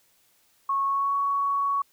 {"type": "tone with pitch glide", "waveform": "sine", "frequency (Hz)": [1100, 1118.6], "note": ["C#6", "C#6"], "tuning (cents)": [-14, 15], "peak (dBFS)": -22, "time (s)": [0.69, 1.82], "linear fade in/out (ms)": 5, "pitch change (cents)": 29, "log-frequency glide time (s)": [0.85, 1.15], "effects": ["white hiss -64 dBFS RMS until 1.92 s"]}